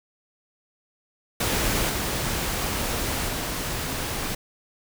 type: noise with level steps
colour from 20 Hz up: pink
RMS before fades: -24 / -27 / -29 dBFS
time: 1.4-4.35 s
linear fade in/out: 5 ms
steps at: 1.89 / 3.28 s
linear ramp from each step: 10 ms
effects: none